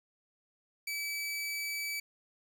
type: tone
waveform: sawtooth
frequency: 2300 Hz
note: D7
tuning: 37 cents flat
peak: -31 dBFS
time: 0.87-2 s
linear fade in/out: 5 ms
effects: 10-bit